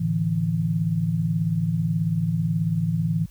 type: chord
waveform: sine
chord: A suspended fourth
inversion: none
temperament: just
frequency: 110 / 146.67 / 165 Hz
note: A2 / D3 / E3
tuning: 0 / -2 / +2 cents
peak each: -27 / -28 / -22 dBFS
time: 0-3.26 s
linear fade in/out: 10 ms
effects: added 50 Hz sine -45 dBFS peak until 3.3 s + white hiss -58 dBFS RMS until 3.3 s